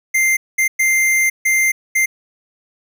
square tone bursts at uneven times, 2093 Hz, C7, in tune, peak -13 dBFS, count 5, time 0.14-0.37 / 0.58-0.68 / 0.79-1.3 / 1.45-1.72 / 1.95-2.06 s, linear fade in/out 10 ms, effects none

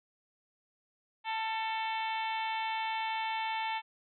harmonic tone with a mistuned harmonic, 443.5 Hz, A4, 14 cents sharp, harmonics 2 / 3 / 4 / 5 / 6 / 7 / 8 / 9, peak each -33 / -48 / -43 / -41 / -43 / -46 / -46 / -54 dBFS, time 1.24-3.82 s, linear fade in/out 50 ms, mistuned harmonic 3, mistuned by +27 cents, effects none

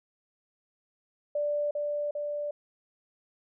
sine tone with echo, 587.3 Hz, D5, in tune, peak -26 dBFS, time 1.35-1.71 s, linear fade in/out 5 ms, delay 400 ms, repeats 2, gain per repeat -2 dB, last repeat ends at 2.51 s, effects none

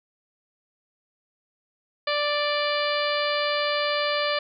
harmonic tone with a mistuned harmonic, 587.3 Hz, D5, in tune, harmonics 1 / 2 / 3 / 4 / 5 / 6 / 7 / 8, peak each -26 / -29 / -31 / -32 / -33 / -34 / -34 / -35 dBFS, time 2.07-4.39 s, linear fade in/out 5 ms, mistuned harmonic 7, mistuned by +21 cents, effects none

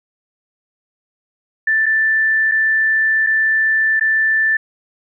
sine tone with dropouts, 1766 Hz, A6, 6 cents sharp, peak -12 dBFS, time 1.67-4.57 s, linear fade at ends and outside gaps 5 ms, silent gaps 1.859-1.863 / 2.514-2.518 / 3.265-3.269 / 3.997-4.009 s, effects none

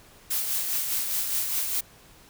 blue noise with tremolo, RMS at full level -26 dBFS, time 0.3-1.81 s, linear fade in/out 10 ms, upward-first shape sine, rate 4.9 Hz, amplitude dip 40%, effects pink hiss -53 dBFS RMS until 2.29 s

